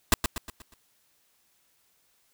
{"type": "noise with echo", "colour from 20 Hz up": "pink", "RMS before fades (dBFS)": -18, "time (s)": [0.12, 0.14], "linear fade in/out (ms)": 2, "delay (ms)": 120, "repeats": 5, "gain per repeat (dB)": -7, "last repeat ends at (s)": 0.74, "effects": ["white hiss -68 dBFS RMS until 2.33 s"]}